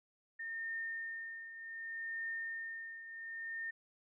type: tone with tremolo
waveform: sine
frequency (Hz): 1821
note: A#6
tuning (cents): -41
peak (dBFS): -37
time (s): 0.39-3.71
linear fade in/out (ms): 10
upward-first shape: triangle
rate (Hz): 0.66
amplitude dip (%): 70
effects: none